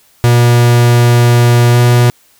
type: tone with pitch glide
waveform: 45% pulse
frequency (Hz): 120 to 121.25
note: B2 to B2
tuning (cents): -49 to -31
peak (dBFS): -5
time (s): 0.24-2.1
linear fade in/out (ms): 0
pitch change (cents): +18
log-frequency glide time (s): 1.71-1.77
effects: white hiss -49 dBFS RMS until 2.39 s